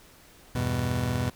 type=chord; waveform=30% pulse; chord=E minor; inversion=none; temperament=just; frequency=82.41 / 98.89 / 123.61 Hz; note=E2 / G2 / B2; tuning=0 / +16 / +2 cents; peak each=-30 / -30 / -25 dBFS; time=0.55-1.3 s; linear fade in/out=5 ms; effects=pink hiss -54 dBFS RMS until 1.35 s